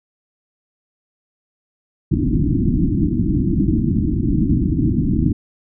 white low-pass noise, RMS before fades -17 dBFS, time 2.11-5.33 s, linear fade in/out 10 ms, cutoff 330 Hz, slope 96 dB/octave, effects none

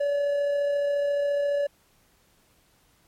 triangle tone with amplitude modulation, 572 Hz, D5, 46 cents flat, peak -19 dBFS, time 0-1.67 s, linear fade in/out 10 ms, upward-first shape sine, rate 34.4 Hz, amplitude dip 25%, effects pink hiss -63 dBFS RMS until 3.07 s + MP3 64 kbps

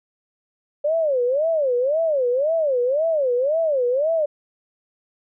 sine tone with vibrato, 566 Hz, C#5, 36 cents sharp, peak -17 dBFS, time 0.84-4.26 s, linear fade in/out 10 ms, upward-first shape sine, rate 1.9 Hz, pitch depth 270 cents each way, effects none

